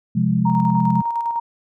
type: chord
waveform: sine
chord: F minor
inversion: second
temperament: equal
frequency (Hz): 130.81 / 174.61 / 207.7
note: C3 / F3 / Ab3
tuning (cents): 0 / 0 / 0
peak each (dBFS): -21 / -19 / -19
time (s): 0.15-1.02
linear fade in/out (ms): 10
type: tone with tremolo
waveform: sine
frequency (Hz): 932.3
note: A#5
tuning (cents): 0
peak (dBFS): -18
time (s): 0.45-1.4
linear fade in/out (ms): 10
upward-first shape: square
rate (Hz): 9.9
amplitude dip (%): 40
effects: none